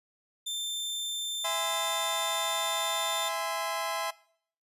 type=tone; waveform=sawtooth; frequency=3569 Hz; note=A7; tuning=24 cents sharp; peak=-29 dBFS; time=0.46-3.29 s; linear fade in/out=10 ms
type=chord; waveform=sawtooth; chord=E augmented; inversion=none; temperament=just; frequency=659.3 / 824.1 / 1030.1 Hz; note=E5 / G#5 / B#5; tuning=0 / -14 / -27 cents; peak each=-30 / -33 / -30 dBFS; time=1.44-4.11 s; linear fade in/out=10 ms
effects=noise-tail reverb RT60 0.6 s tail -21 dB re dry + resampled to 32000 Hz

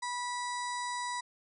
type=harmonic tone with a mistuned harmonic; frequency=980 Hz; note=B5; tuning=14 cents flat; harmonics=1 / 2 / 4 / 5 / 6 / 7 / 8 / 9; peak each=-35 / -41 / -45 / -48 / -51 / -52 / -48 / -49 dBFS; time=0.02-1.21 s; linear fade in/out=10 ms; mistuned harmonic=7; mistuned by=+31 cents; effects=none

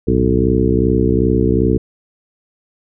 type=harmonic tone with a mistuned harmonic; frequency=62.6 Hz; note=B1; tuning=24 cents sharp; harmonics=1 / 2 / 3 / 4 / 5 / 6 / 7; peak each=-19 / -19 / -19 / -19 / -19 / -19 / -19 dBFS; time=0.07-1.78 s; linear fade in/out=10 ms; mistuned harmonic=2; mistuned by=-140 cents; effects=none

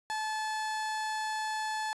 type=tone; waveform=30% pulse; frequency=866 Hz; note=A5; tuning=28 cents flat; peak=-29 dBFS; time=0.1-1.93 s; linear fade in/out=0 ms; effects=resampled to 22050 Hz + 10-bit

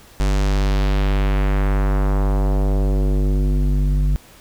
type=tone with low-pass filter sweep; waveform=square; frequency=49.1 Hz; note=G1; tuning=4 cents sharp; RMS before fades=-17 dBFS; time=0.2-4.16 s; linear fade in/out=0 ms; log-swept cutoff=8200 to 150 Hz; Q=1.2; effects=pink hiss -46 dBFS RMS until 4.4 s

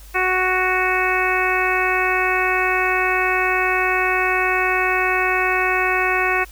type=harmonic tone; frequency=370 Hz; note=F#4; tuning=in tune; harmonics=1 / 2 / 3 / 4 / 5 / 6 / 7; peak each=-24 / -24 / -24 / -24 / -24 / -24 / -24 dBFS; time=0.14-6.45 s; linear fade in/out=20 ms; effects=added 50 Hz sine -39 dBFS peak until 6.51 s + white hiss -47 dBFS RMS until 6.51 s

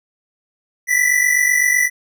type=tone pair together; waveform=square; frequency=1952.1 / 2000 Hz; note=B6 / B6; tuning=-21 / +21 cents; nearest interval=unison; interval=42 cents; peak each=-17 / -16 dBFS; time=0.87-1.9 s; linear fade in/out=50 ms; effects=none

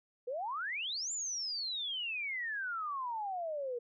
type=exponential two-way sweep; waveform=sine; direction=up then down; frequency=468.2 to 7310 to 468.2 Hz; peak=-35 dBFS; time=0.27-3.79 s; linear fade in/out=10 ms; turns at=1.12 s; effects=none

